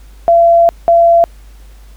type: tone bursts at uneven times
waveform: sine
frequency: 679 Hz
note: F5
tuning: 49 cents flat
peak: -4 dBFS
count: 2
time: 0.28-0.69 / 0.88-1.24 s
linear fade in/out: 0 ms
effects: added 50 Hz sine -34 dBFS peak until 1.96 s + pink hiss -48 dBFS RMS until 1.96 s